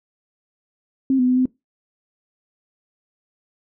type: tone with pitch steps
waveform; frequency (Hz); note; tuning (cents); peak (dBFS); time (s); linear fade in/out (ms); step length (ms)
sine; 266 / 251 / 252.8 / 256; C4 / B3 / B3 / C4; +29 / +28 / +41 / -38; -14; 1.1-1.456; 2; 89
effects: noise-tail reverb RT60 0.2 s tail -22 dB re dry